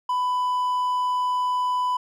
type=tone; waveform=triangle; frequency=997 Hz; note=B5; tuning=16 cents sharp; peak=-19 dBFS; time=0.09-1.97 s; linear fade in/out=5 ms; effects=none